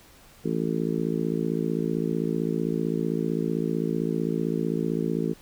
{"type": "harmonic tone", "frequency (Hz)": 55.6, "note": "A1", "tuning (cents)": 19, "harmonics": [3, 4, 5, 6, 7, 8], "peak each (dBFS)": [-29, -30, -31, -32, -32, -33], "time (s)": [0.44, 5.34], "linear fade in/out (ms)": 20, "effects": ["pink hiss -53 dBFS RMS until 5.41 s"]}